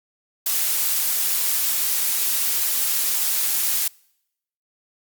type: noise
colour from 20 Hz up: blue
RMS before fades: -21 dBFS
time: 0.46-3.88 s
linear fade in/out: 5 ms
effects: noise-tail reverb RT60 0.8 s tail -26 dB re dry + Opus 48 kbps